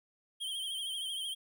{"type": "tone with vibrato", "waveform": "square", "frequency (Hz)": 3171, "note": "G7", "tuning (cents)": 19, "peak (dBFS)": -36, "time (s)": [0.4, 1.35], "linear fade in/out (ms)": 20, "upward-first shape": "triangle", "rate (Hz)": 13, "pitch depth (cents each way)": 75, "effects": ["13-bit"]}